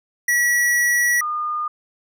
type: tone pair in turn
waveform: square / sine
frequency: 1933 / 1217.7 Hz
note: B6 / D#6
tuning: -38 / -38 cents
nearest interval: minor sixth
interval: 800 cents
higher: first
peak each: -16 / -21 dBFS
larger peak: first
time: 0.28-1.21 / 1.21-1.68 s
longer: first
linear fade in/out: 5 ms
effects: none